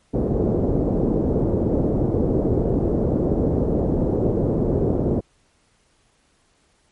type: low-pass noise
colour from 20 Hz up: white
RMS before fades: -20 dBFS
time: 0.13-5.21 s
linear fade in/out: 20 ms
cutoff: 460 Hz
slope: 24 dB/octave
effects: pink hiss -62 dBFS RMS until 6.91 s + MP3 48 kbps